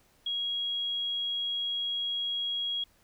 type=tone; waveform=sine; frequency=3300 Hz; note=G#7; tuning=12 cents flat; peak=-29 dBFS; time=0.26-2.84 s; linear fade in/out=5 ms; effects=pink hiss -65 dBFS RMS until 3.03 s